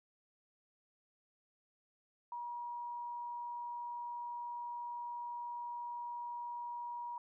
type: tone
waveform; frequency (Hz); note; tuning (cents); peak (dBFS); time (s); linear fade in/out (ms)
sine; 957; A#5; +45; -40; 2.32-7.18; 2
effects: none